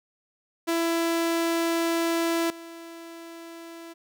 sawtooth tone with level steps, 333.6 Hz, E4, 21 cents sharp, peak -19 / -36 dBFS, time 0.67-3.94 s, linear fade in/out 20 ms, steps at 2.5 s, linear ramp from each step 2 ms, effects none

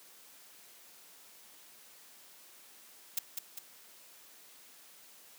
blue noise with echo, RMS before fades -31 dBFS, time 3.17-3.19 s, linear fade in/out 5 ms, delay 200 ms, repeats 2, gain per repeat -5 dB, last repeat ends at 3.59 s, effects white hiss -57 dBFS RMS until 5.38 s + high-pass 200 Hz 12 dB/octave

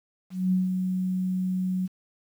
sine tone with ADSR envelope, 185 Hz, F#3, in tune, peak -19 dBFS, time 0.3-1.88 s, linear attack 220 ms, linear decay 160 ms, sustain -5 dB, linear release 28 ms, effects 9-bit

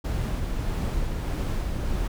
brown noise with tremolo, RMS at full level -26 dBFS, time 0.04-2.08 s, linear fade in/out 10 ms, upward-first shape sine, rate 1.6 Hz, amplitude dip 25%, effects none

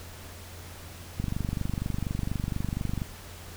click train, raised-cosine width 5 ms, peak -17 dBFS, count 45, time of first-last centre 1.2-3.018 s, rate 24.2 Hz, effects added 87 Hz sine -45 dBFS peak until 3.56 s + pink hiss -46 dBFS RMS until 3.56 s

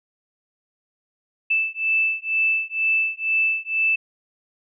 sine beating tone pair, 2637 / 2639.1 Hz, E7 / E7, 0 / +1 cents, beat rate 2.1 Hz, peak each -22 dBFS, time 1.5-3.96 s, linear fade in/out 10 ms, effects none

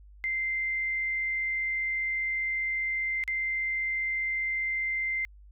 sine tone with dropouts, 2085 Hz, C7, 7 cents flat, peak -27 dBFS, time 0.24-5.25 s, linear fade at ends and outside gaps 0 ms, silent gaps 3.238-3.278 s, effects added 50 Hz sine -49 dBFS peak until 5.51 s

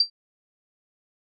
sine tone with exponential decay, 4699 Hz, D8, in tune, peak -12 dBFS, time 0-0.1 s, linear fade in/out 5 ms, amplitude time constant 20 ms, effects none

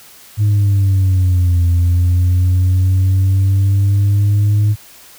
sine exponential two-way sweep, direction down then up, 105.3 to 86.1 to 105.3 Hz, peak -7 dBFS, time 0.37-4.76 s, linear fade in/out 50 ms, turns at 1.65 s, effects tanh soft clip ceiling -8 dBFS + white hiss -41 dBFS RMS until 5.18 s

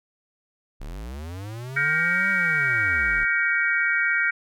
square linear two-way sweep, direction up then down, 30.48 to 196 to 30.94 Hz, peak -33 dBFS, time 0.8-3.25 s, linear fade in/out 10 ms, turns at 2.3 s
sine chord, G half-diminished seventh, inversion third, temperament just, 1411.2 / 1568 / 1881.6 / 2258 Hz, F6 / G6 / Bb6 / Db7, +18 / 0 / +16 / +31 cents, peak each -25 dBFS, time 1.76-4.31 s, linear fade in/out 10 ms
effects none

